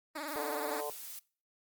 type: tone with vibrato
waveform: 10% pulse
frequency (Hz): 298.2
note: D4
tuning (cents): +27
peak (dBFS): -29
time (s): 0.15-0.81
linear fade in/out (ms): 10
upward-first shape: sine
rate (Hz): 19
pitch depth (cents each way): 110
type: noise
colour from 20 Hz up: blue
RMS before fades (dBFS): -45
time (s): 0.28-1.19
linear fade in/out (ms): 2
type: harmonic tone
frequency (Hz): 147.6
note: D3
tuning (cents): +9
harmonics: 3 / 4 / 5 / 6 / 7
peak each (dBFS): -39 / -41 / -43 / -45 / -46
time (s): 0.36-0.9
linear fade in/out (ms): 0
effects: noise-tail reverb RT60 0.4 s tail -22 dB re dry + Opus 32 kbps